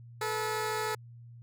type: tone pair together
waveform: 15% pulse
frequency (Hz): 432.8 / 485.8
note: A4 / B4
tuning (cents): -29 / -29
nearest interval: major second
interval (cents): 200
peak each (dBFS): -25 / -31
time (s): 0.21-0.95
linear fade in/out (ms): 5
effects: added 118 Hz sine -47 dBFS peak until 1.42 s